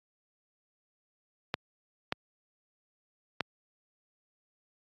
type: clicks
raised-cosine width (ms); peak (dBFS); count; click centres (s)
0.3; -12; 3; 1.541 / 2.124 / 3.407
effects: high-pass 100 Hz 12 dB/octave + AAC 48 kbps